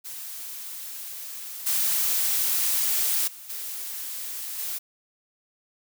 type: noise with level steps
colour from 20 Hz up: blue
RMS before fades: -37 / -24 / -43 / -34 / -31 dBFS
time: 0.04-4.79 s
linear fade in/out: 20 ms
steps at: 1.66 / 3.27 / 3.49 / 4.58 s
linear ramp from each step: 10 ms
effects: none